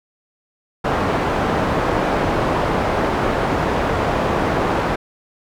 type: low-pass noise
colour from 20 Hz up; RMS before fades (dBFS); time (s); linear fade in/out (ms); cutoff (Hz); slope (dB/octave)
white; -19; 0.84-4.96; 10; 900; 12
effects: none